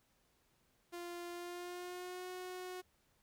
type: tone with pitch glide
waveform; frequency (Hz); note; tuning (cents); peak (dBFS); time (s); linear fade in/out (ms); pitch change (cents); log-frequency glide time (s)
sawtooth; 348 to 365.7; F4 to F#4; -6 to -20; -40; 0.92-2.82; 20; +86; 1.31-2.29
effects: pink hiss -75 dBFS RMS until 3.22 s